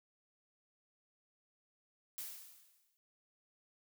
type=noise with exponential decay; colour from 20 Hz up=blue; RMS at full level=-42 dBFS; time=2.18-2.97 s; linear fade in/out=0 ms; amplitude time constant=170 ms; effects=none